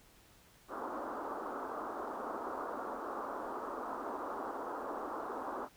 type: band-pass noise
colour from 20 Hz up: white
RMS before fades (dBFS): -41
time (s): 0.68-5.69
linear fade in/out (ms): 50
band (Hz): 240 to 1300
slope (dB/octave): 48
effects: pink hiss -63 dBFS RMS until 5.76 s